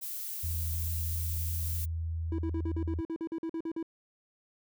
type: noise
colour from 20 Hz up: violet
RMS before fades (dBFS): -38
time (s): 0.01-1.86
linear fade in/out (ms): 20
type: tone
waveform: sine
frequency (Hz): 82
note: E2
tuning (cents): -9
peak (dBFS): -31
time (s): 0.43-3.01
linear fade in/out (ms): 10
type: tone bursts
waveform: triangle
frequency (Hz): 327.3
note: E4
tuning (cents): -12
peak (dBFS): -30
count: 14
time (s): 2.32-3.828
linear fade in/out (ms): 2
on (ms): 65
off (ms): 46
effects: none